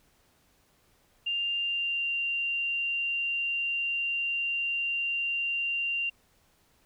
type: tone with pitch glide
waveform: sine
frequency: 2794 to 2775 Hz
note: F7 to F7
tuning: 0 to -12 cents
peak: -27 dBFS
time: 1.26-6.1 s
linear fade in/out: 10 ms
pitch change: -12 cents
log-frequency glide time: 1.59-2.11 s
effects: pink hiss -66 dBFS RMS until 6.85 s